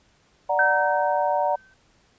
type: chord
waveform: sine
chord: D augmented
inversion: none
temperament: equal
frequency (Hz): 587.3 / 740 / 932.3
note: D5 / F#5 / A#5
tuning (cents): 0 / 0 / 0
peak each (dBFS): -24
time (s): 0.49-1.56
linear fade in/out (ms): 10
type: tone with exponential decay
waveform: sine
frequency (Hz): 1542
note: G6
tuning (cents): -29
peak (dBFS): -16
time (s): 0.59-1.74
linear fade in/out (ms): 2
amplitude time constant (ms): 250
effects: pink hiss -61 dBFS RMS until 2.18 s + resampled to 16000 Hz